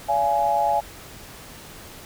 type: tone cluster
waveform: sine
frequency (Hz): 574 / 684 / 837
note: D5 / F5 / G#5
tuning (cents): -40 / -36 / +13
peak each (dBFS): -27 / -23 / -20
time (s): 0.08-0.81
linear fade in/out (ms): 20
effects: pink hiss -42 dBFS RMS until 2.05 s